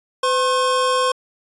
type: tone pair together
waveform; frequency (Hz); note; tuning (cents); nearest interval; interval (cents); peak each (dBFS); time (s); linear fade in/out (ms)
square; 507 / 1074.3; B4 / C6; +45 / +45; octave + minor second; 1300; -20 / -19; 0.23-1.12; 5
effects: resampled to 24000 Hz